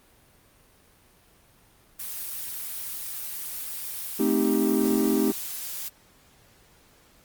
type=noise; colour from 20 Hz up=blue; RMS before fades=-34 dBFS; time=1.99-5.89 s; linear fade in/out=10 ms
type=chord; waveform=triangle; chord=A half-diminished seventh; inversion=none; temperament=equal; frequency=220 / 261.6 / 311.1 / 392 Hz; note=A3 / C4 / Eb4 / G4; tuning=0 / 0 / 0 / 0 cents; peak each=-24 dBFS; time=4.19-5.32 s; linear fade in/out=10 ms
effects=pink hiss -58 dBFS RMS until 7.24 s + Opus 32 kbps